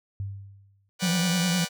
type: tone with exponential decay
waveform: sine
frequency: 98.8 Hz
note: G2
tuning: 14 cents sharp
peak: -27 dBFS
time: 0.2-0.89 s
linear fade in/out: 0 ms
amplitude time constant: 150 ms
type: chord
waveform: 5% pulse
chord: G major seventh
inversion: first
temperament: just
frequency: 490 / 588 / 735 / 784 Hz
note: B4 / D5 / F#5 / G5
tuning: -14 / +2 / -12 / 0 cents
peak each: -23 dBFS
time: 0.99-1.69 s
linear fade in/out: 50 ms
type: tone with vibrato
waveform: triangle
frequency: 176 Hz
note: F3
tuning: 14 cents sharp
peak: -21 dBFS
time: 1.02-1.65 s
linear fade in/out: 10 ms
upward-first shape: triangle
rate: 9.7 Hz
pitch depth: 100 cents each way
effects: none